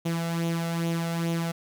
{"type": "tone with flanger", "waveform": "sawtooth", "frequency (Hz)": 167.3, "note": "E3", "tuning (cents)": 26, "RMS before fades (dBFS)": -28, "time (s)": [0.05, 1.52], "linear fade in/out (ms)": 10, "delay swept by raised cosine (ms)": [0.3, 1.5], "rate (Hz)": 2.4, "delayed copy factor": 0.55, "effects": []}